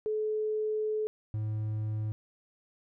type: tone pair in turn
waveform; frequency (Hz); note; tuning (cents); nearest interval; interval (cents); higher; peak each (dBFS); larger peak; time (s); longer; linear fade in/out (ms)
sine / triangle; 430 / 107.78; A4 / A2; -40 / -35; 2 octaves; 2395; first; -28; neither; 0.06-1.07 / 1.34-2.12; first; 0
effects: none